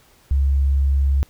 sine tone, 68.8 Hz, C#2, 12 cents flat, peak -14 dBFS, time 0.31-1.23 s, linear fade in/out 0 ms, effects pink hiss -54 dBFS RMS until 1.29 s

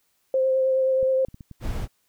sine tone with vibrato, 525 Hz, C5, 6 cents sharp, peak -18 dBFS, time 0.34-1.25 s, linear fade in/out 2 ms, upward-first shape triangle, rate 9.5 Hz, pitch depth 17 cents each way
clicks, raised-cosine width 5 ms, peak -28 dBFS, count 6, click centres 1.029 / 1.285 / 1.344 / 1.408 / 1.513 / 1.704 s
brown noise, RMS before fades -28 dBFS, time 1.6-1.88 s, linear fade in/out 50 ms
effects white hiss -69 dBFS RMS until 2.08 s

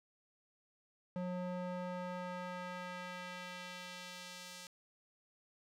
square tone with band-pass filter sweep, 180.3 Hz, F#3, 45 cents flat, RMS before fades -44 dBFS, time 1.16-4.67 s, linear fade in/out 0 ms, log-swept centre 410 to 6000 Hz, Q 0.79, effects none

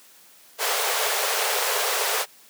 pink high-pass noise, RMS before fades -24 dBFS, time 0.58-2.26 s, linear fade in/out 50 ms, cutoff 410 Hz, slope 96 dB/octave, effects white hiss -52 dBFS RMS until 2.49 s + high-pass 200 Hz 12 dB/octave

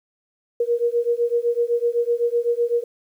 sine beating tone pair, 470.2 / 478.1 Hz, A#4 / A#4, +15 / +44 cents, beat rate 7.9 Hz, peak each -21 dBFS, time 0.6-2.84 s, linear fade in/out 5 ms, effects 9-bit

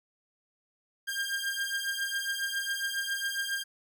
sawtooth beating tone pair, 1600 / 1607.3 Hz, G6 / G6, +35 / +43 cents, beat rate 7.3 Hz, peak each -30 dBFS, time 1.07-3.64 s, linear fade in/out 20 ms, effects none

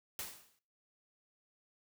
white noise with exponential decay, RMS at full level -39 dBFS, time 0.19-0.59 s, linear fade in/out 1 ms, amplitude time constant 86 ms, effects noise-tail reverb RT60 0.4 s tail -18 dB re dry

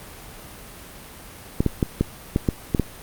clicks, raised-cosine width 3 ms, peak -5 dBFS, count 8, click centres 1.605 / 1.663 / 1.828 / 2.01 / 2.361 / 2.488 / 2.748 / 2.797 s, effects pink hiss -41 dBFS RMS until 3.02 s + Opus 32 kbps

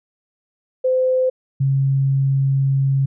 sine tone pair in turn, 514 / 136.14 Hz, C5 / C#3, -31 / -31 cents, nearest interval octave + major seventh, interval 2300 cents, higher first, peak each -14 dBFS, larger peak neither, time 0.84-1.3 / 1.6-3.06 s, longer second, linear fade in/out 10 ms, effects none

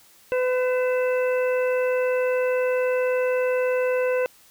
harmonic tone with a mistuned harmonic, 505 Hz, B4, 39 cents sharp, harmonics 1 / 2 / 3 / 4 / 5, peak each -20 / -34 / -33 / -38 / -34 dBFS, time 0.32-4.26 s, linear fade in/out 0 ms, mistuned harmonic 5, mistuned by +73 cents, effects white hiss -54 dBFS RMS until 4.5 s

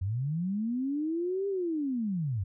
sine linear two-way sweep, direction up then down, 87.31 to 402.4 to 87.31 Hz, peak -28 dBFS, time 0.01-2.44 s, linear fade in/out 10 ms, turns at 1.48 s, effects none

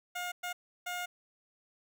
15% pulse tone bursts at uneven times, 713 Hz, F5, 36 cents sharp, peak -29 dBFS, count 3, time 0.15-0.32 / 0.43-0.53 / 0.86-1.06 s, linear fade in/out 10 ms, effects none

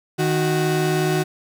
35% pulse tone pair together, 155.4 / 370 Hz, D#3 / F#4, -2 / 0 cents, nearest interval octave + minor third, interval 1502 cents, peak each -19 dBFS, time 0.18-1.24 s, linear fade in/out 20 ms, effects none

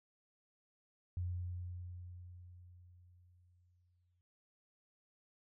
sine tone with exponential decay, 89 Hz, F2, 33 cents sharp, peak -35 dBFS, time 1.17-4.21 s, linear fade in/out 0 ms, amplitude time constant 660 ms, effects none

